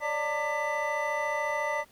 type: tone cluster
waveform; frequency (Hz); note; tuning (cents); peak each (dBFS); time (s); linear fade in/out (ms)
triangle; 565 / 599 / 904 / 1187 / 1993; C#5 / D5 / A5 / D6 / B6; +33 / +34 / +47 / +18 / +15; -35 / -31 / -31 / -35 / -31; 0-1.85; 50
effects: pink hiss -60 dBFS RMS until 1.91 s